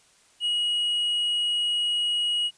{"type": "tone", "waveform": "triangle", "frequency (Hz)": 2900, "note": "F#7", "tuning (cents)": -35, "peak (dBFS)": -21, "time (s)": [0.4, 2.51], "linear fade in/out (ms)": 50, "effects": ["white hiss -59 dBFS RMS until 2.57 s", "resampled to 22050 Hz"]}